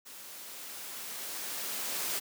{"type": "noise with level ramp", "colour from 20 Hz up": "white", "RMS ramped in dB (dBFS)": [-48, -33], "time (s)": [0.05, 2.2], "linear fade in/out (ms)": 20, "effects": ["high-pass 200 Hz 12 dB/octave"]}